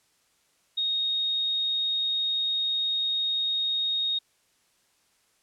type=tone; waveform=sine; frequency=3729 Hz; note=A#7; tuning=in tune; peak=-24 dBFS; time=0.77-4.19 s; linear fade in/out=10 ms; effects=white hiss -67 dBFS RMS until 5.42 s + low-pass 10000 Hz 12 dB/octave